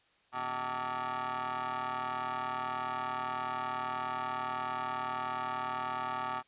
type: ring-modulated tone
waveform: 25% pulse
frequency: 129.9 Hz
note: C3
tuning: 12 cents flat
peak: -27 dBFS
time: 0.32-6.43 s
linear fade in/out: 50 ms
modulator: 1020 Hz
effects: white hiss -68 dBFS RMS until 6.47 s + resampled to 8000 Hz